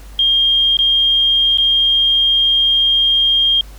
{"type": "tone with dropouts", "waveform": "sine", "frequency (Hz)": 3217, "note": "G7", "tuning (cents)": 44, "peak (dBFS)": -10, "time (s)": [0.19, 3.61], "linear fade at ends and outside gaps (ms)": 2, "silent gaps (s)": [[0.77, 0.789], [1.574, 1.583]], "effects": ["added 50 Hz sine -33 dBFS peak until 3.78 s", "pink hiss -44 dBFS RMS until 3.78 s"]}